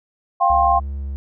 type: chord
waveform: sine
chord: F suspended second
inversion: none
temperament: equal with one note detuned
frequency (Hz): 698.5 / 784 / 1061.7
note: F5 / G5 / C6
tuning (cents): 0 / 0 / +25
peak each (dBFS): -17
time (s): 0.4-0.8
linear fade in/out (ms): 20
type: tone with vibrato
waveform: triangle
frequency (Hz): 69.3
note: C#2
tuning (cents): 0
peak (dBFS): -22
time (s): 0.5-1.16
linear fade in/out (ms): 0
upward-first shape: square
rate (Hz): 2.9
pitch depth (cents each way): 8
effects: none